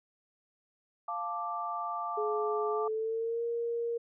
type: chord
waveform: sine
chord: D minor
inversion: first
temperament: equal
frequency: 698.5 / 880 / 1174.7 Hz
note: F5 / A5 / D6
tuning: 0 / 0 / 0 cents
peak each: -38 / -39 / -35 dBFS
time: 1.08-2.88 s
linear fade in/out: 5 ms
type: tone with pitch glide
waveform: sine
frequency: 424.2 to 468 Hz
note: G#4 to A#4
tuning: +37 to +7 cents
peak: -30 dBFS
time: 2.17-3.98 s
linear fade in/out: 10 ms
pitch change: +170 cents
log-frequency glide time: 2.7-3.43 s
effects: none